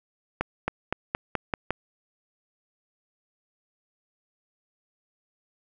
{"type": "accelerating click train", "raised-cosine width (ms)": 0.5, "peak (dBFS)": -10, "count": 7, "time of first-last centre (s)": [0.41, 1.706], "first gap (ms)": 270, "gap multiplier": 0.91, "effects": []}